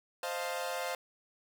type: chord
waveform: sawtooth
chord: F dominant seventh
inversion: second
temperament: equal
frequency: 523.3 / 622.3 / 698.5 / 880 Hz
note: C5 / Eb5 / F5 / A5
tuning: 0 / 0 / 0 / 0 cents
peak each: -34 / -38 / -35 / -40 dBFS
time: 0.23-0.95 s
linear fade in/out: 2 ms
effects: none